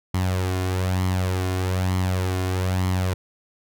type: tone with flanger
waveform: sawtooth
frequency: 92.5 Hz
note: F#2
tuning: in tune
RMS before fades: -23 dBFS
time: 0.14-3.14 s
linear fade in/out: 5 ms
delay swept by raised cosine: 0.95 to 2.85 ms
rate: 1.1 Hz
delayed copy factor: +0.55
effects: none